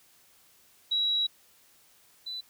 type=tone pair in turn; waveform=sine; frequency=3883 / 3988 Hz; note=B7 / B7; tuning=-30 / +16 cents; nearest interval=unison; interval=46 cents; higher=second; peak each=-24 / -34 dBFS; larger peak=first; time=0.91-1.27 / 2.26-2.41 s; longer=first; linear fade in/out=10 ms; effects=white hiss -61 dBFS RMS until 2.49 s